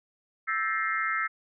sine tone cluster, 1317 / 1581 / 1759 / 1901 / 2105 Hz, E6 / G6 / A6 / A#6 / C7, -2 / +14 / -1 / +33 / +10 cents, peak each -29 / -36 / -34 / -35 / -32 dBFS, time 0.47-1.28 s, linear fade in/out 20 ms, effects none

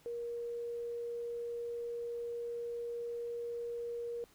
sine tone, 472.5 Hz, A#4, 23 cents sharp, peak -37 dBFS, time 0.06-4.24 s, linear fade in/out 0 ms, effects pink hiss -65 dBFS RMS until 4.34 s

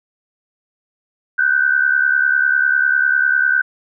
sine tone pair together, 1480 / 1550 Hz, F#6 / G6, 0 / -20 cents, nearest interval minor second, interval 80 cents, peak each -15 dBFS, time 1.38-3.62 s, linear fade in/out 10 ms, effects none

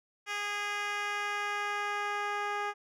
10% pulse tone with band-pass filter sweep, 411.1 Hz, G#4, 18 cents flat, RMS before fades -34 dBFS, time 0.26-2.74 s, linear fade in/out 50 ms, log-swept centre 2700 to 900 Hz, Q 0.72, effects none

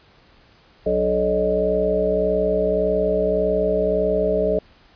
harmonic tone with a mistuned harmonic, 61.74 Hz, B1, in tune, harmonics 1 / 3 / 5 / 7 / 9 / 10, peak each -30 / -27 / -32 / -21 / -25 / -21 dBFS, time 0.86-4.59 s, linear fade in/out 5 ms, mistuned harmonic 5, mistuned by -96 cents, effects pink hiss -53 dBFS RMS until 4.95 s + resampled to 11025 Hz

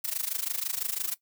blue noise with amplitude modulation, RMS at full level -28 dBFS, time 0.04-1.15 s, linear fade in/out 10 ms, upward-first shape sine, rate 26 Hz, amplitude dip 90%, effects noise-tail reverb RT60 0.1 s tail -18 dB re dry

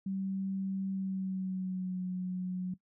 sine tone with pitch glide, 192.7 to 183.04 Hz, G3 to F#3, -29 to -18 cents, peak -32 dBFS, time 0.06-2.74 s, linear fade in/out 5 ms, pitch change -89 cents, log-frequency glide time 0.89-2.03 s, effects noise-tail reverb RT60 0.1 s tail -17 dB re dry

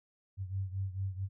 sine beating tone pair, 95 / 99.5 Hz, F#2 / G2, +46 / +26 cents, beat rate 4.5 Hz, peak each -35 / -39 dBFS, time 0.37-1.29 s, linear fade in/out 50 ms, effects none

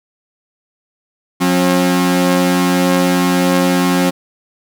sawtooth tone pair together, 179.46 / 270 Hz, F3 / C#4, +47 / -45 cents, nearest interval perfect fifth, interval 708 cents, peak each -10 dBFS, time 1.4-4.11 s, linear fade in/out 20 ms, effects none

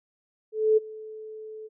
sine tone with ADSR envelope, 434.6 Hz, A4, 21 cents flat, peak -15 dBFS, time 0.52-1.69 s, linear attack 250 ms, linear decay 19 ms, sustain -22 dB, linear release 32 ms, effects none

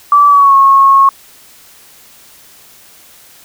sine tone with pitch glide, 1157 to 1093.3 Hz, D6 to C#6, -26 to -24 cents, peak -3 dBFS, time 0.12-1.09 s, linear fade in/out 2 ms, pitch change -98 cents, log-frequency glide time 0.28-0.55 s, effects white hiss -41 dBFS RMS until 3.44 s

